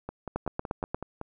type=two click trains; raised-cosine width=1 ms; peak=-15 / -21 dBFS; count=6 / 7; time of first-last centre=0.36-0.945 / 0.09-1.214 s; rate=8.54 / 5.34 Hz; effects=none